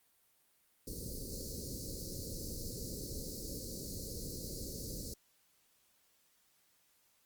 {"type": "band-stop noise", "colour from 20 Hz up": "pink", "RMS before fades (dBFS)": -43, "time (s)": [0.87, 5.14], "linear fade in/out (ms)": 5, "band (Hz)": [560, 4200], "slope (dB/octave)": 96, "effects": ["white hiss -72 dBFS RMS until 7.25 s", "Opus 32 kbps"]}